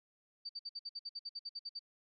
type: tone bursts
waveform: sine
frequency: 4617 Hz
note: D8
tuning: 30 cents flat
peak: -40 dBFS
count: 14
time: 0.45-1.793 s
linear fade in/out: 10 ms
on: 43 ms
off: 57 ms
effects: none